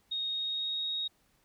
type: tone with pitch glide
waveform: sine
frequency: 3729 to 3761 Hz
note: A#7 to A#7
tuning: 0 to +15 cents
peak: -31 dBFS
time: 0.11-1.08 s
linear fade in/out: 10 ms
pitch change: +15 cents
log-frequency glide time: 0.29-0.85 s
effects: pink hiss -70 dBFS RMS until 1.44 s